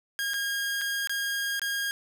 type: tone with dropouts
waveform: sawtooth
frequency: 1625 Hz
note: G#6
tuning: 38 cents flat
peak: -24 dBFS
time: 0.19-1.91 s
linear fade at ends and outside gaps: 0 ms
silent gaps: 0.335-0.341 / 0.812-0.816 / 1.073-1.095 / 1.595-1.617 s
effects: none